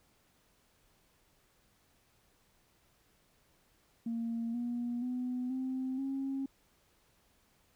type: tone with pitch steps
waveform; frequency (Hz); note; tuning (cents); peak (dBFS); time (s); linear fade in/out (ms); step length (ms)
sine; 230.8 / 240.2 / 250 / 260.1 / 270.7; A#3 / B3 / B3 / C4 / C#4; -17 / -48 / +21 / -10 / -41; -32; 4.06-6.46; 5; 480
effects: tanh soft clip ceiling -29 dBFS + pink hiss -70 dBFS RMS until 7.75 s